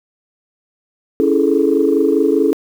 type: chord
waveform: sine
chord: A major seventh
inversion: first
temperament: equal with one note detuned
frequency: 278.9 / 329.6 / 415.3 / 440 Hz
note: C#4 / E4 / G#4 / A4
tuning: +11 / 0 / 0 / 0 cents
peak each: -16 dBFS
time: 1.2-2.53 s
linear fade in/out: 0 ms
effects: tanh soft clip ceiling -1 dBFS + 7-bit